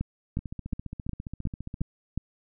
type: two click trains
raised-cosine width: 5 ms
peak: -23 / -16 dBFS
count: 22 / 7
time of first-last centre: 0.39-1.809 / 0.01-2.176 s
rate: 14.8 / 2.77 Hz
effects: none